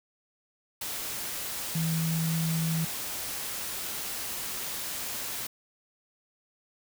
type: tone in noise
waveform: sine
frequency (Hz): 162.6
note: E3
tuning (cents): -23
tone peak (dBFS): -26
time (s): 1.75-2.85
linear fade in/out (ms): 5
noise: white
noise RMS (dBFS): -35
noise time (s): 0.81-5.47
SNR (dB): +6
effects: none